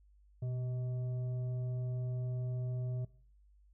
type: tone with frequency modulation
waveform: sine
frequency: 123.47 Hz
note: B2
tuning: in tune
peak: -34 dBFS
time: 0.42-3.05 s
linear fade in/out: 5 ms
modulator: 509 Hz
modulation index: 0.26
effects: noise-tail reverb RT60 0.5 s tail -20 dB re dry + added 50 Hz sine -61 dBFS peak until 3.73 s